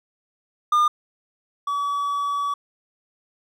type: tone pair in turn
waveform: triangle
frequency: 1209 / 1141.1 Hz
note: D6 / C#6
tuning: +50 / +50 cents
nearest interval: minor second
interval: 100 cents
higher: first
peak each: -13 / -20 dBFS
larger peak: first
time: 0.72-0.88 / 1.67-2.54 s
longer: second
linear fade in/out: 5 ms
effects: none